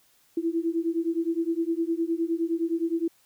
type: beating tone pair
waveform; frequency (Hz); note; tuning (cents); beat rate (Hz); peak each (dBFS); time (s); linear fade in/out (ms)
sine; 327.5 / 337.2; E4 / E4; -11 / +39; 9.7; -27; 0.37-3.08; 5
effects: white hiss -63 dBFS RMS until 3.25 s

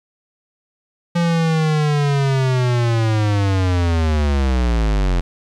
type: linear sweep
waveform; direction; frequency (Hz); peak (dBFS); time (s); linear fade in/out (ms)
square; down; 172.7 to 42.38; -15; 1.15-5.21; 10
effects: low-pass 6000 Hz 12 dB/octave + 9-bit

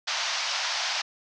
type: band-pass noise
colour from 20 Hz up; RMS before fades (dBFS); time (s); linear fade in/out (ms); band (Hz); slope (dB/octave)
white; -29; 0.07-1.02; 10; 640 to 5900; 48
effects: none

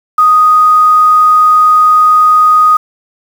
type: tone with quantisation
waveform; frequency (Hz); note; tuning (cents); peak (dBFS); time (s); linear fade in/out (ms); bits
sine; 1244.5; D#6; 0; -3; 0.18-2.77; 5; 5
effects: none

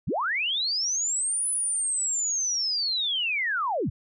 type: linear two-way sweep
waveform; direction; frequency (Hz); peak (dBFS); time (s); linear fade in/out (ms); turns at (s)
sine; up then down; 65.41 to 10080 to 65.41; -24; 0.07-3.9; 10; 1.49
effects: none

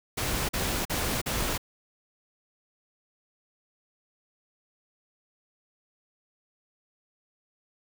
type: noise bursts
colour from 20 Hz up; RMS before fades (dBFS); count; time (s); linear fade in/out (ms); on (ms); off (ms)
pink; -29; 4; 0.17-1.579; 10; 320; 43
effects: none

